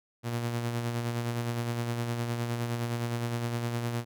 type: tone with tremolo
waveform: sawtooth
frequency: 118.4 Hz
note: A#2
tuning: 27 cents sharp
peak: -24 dBFS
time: 0.23-4.05 s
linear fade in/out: 50 ms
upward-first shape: sine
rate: 9.7 Hz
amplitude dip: 40%
effects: none